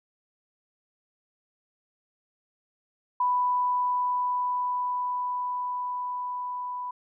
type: tone with level ramp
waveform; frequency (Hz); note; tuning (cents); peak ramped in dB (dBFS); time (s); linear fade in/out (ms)
sine; 991; B5; +6; -21 to -31; 3.2-6.91; 5
effects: none